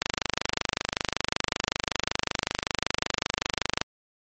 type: click train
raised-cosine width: 0.2 ms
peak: -5 dBFS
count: 97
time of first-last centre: 0.02-3.814 s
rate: 25.3 Hz
effects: MP3 32 kbps